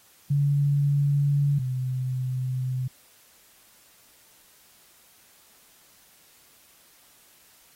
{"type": "tone pair in turn", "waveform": "sine", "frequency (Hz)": [142.7, 128.45], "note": ["D3", "C3"], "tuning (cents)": [-49, -32], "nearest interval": "major second", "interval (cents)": 183, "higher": "first", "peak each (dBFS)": [-19, -25], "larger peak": "first", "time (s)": [[0.3, 1.59], [1.59, 2.88]], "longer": "neither", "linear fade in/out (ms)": 10, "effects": ["white hiss -57 dBFS RMS until 7.75 s", "AAC 48 kbps"]}